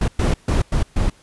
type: noise bursts at uneven times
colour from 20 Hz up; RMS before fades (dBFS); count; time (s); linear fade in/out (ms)
brown; -17; 5; 0.01-0.08 / 0.19-0.34 / 0.48-0.62 / 0.72-0.83 / 0.96-1.1; 5
effects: pink hiss -52 dBFS RMS until 1.22 s + resampled to 24000 Hz